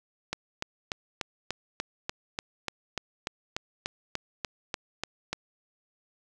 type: click train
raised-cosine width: 0.2 ms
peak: -13 dBFS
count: 18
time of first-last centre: 0.33-5.33 s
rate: 3.4 Hz
effects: none